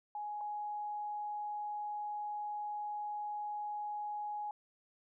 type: tone pair in turn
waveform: sine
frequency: 835 / 835 Hz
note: G#5 / G#5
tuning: +9 / +9 cents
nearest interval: unison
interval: 0 cents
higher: neither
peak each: -38 / -37 dBFS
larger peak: second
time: 0.15-0.41 / 0.41-4.51 s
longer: second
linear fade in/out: 2 ms
effects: none